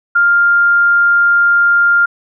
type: tone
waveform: sine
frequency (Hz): 1400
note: F6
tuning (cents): +4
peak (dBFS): -7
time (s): 0.15-2.06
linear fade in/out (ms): 10
effects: none